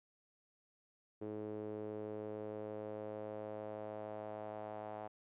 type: tone with band-pass filter sweep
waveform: sawtooth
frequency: 106.5 Hz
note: G#2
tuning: 44 cents sharp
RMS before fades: -45 dBFS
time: 1.21-5.08 s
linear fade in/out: 10 ms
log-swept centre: 390 to 720 Hz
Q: 3.1
effects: resampled to 8000 Hz